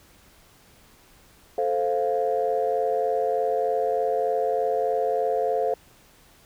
sine chord, F major, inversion first, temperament equal, 440 / 523.3 / 698.5 Hz, A4 / C5 / F5, 0 / 0 / 0 cents, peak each -25 dBFS, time 1.58-5.74 s, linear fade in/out 2 ms, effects tanh soft clip ceiling -13 dBFS + pink hiss -55 dBFS RMS until 6.45 s

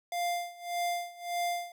square tone with tremolo, 698.5 Hz, F5, in tune, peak -29 dBFS, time 0.12-1.72 s, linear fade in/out 2 ms, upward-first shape sine, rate 1.7 Hz, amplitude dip 90%, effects none

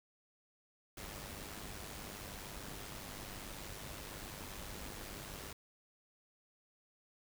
pink noise with amplitude modulation, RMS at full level -45 dBFS, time 0.97-5.53 s, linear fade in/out 5 ms, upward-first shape sine, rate 101 Hz, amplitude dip 50%, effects none

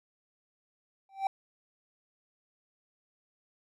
triangle tone with exponential growth, 778 Hz, G5, 13 cents flat, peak -21 dBFS, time 1.09-1.27 s, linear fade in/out 2 ms, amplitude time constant 38 ms, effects none

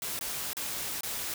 white noise with dropouts, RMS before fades -35 dBFS, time 0.02-1.34 s, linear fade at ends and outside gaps 1 ms, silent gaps 0.191-0.21 / 0.532-0.568 / 1.008-1.033 s, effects none

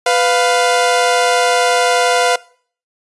sawtooth tone pair together, 497.8 / 701 Hz, B4 / F5, +14 / +6 cents, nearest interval tritone, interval 592 cents, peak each -10 dBFS, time 0.06-2.36 s, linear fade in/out 5 ms, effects noise-tail reverb RT60 0.5 s tail -22 dB re dry + resampled to 24000 Hz

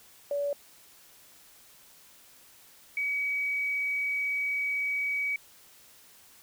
sine tone pair in turn, 572 / 2269 Hz, D5 / C#7, -46 / +40 cents, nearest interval 2 octaves, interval 2386 cents, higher second, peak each -27 dBFS, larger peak neither, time 0.31-0.53 / 2.97-5.36 s, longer second, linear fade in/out 2 ms, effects white hiss -56 dBFS RMS until 6.42 s

